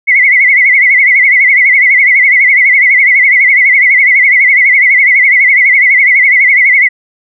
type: tone with vibrato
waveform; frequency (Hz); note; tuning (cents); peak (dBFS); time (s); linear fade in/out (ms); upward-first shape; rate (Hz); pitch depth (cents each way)
sine; 2093; C7; 0; -3; 0.07-6.89; 20; sine; 12; 110
effects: none